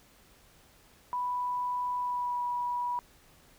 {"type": "tone with pitch glide", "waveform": "sine", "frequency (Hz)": [987.8, 974.2], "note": ["B5", "B5"], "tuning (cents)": [0, -24], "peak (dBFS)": -29, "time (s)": [1.13, 2.99], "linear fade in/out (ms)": 0, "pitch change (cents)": -24, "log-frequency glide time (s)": [1.98, 2.41], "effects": ["pink hiss -60 dBFS RMS until 3.58 s"]}